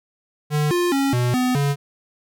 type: tone with pitch steps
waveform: square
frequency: 149.6 / 352.1 / 274.6 / 122.8 / 251.8 / 141.9 Hz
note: D3 / F4 / C#4 / B2 / B3 / C#3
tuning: +32 / +14 / -16 / -9 / +34 / +41 cents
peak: -18 dBFS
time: 0.5-1.76 s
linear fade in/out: 50 ms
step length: 210 ms
effects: none